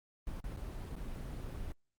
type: noise with dropouts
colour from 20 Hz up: brown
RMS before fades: -41 dBFS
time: 0.27-1.72 s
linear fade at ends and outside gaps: 1 ms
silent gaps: 0.403-0.441 / 0.564-0.571 / 0.955-0.964 s
effects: Opus 24 kbps